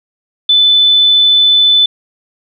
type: tone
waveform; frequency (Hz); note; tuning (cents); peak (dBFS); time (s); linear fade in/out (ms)
sine; 3506; A7; -7; -5; 0.49-1.86; 5
effects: none